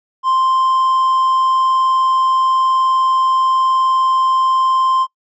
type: tone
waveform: triangle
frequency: 1046.5 Hz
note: C6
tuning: in tune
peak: -10 dBFS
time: 0.23-5.07 s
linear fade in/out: 50 ms
effects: noise-tail reverb RT60 0.1 s tail -21 dB re dry + resampled to 16000 Hz